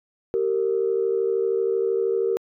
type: tone pair together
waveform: sine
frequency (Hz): 387.3 / 460.2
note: G4 / A#4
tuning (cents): -21 / -22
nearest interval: minor third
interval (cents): 299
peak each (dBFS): -22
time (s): 0.34-2.37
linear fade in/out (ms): 0
effects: tanh soft clip ceiling -12 dBFS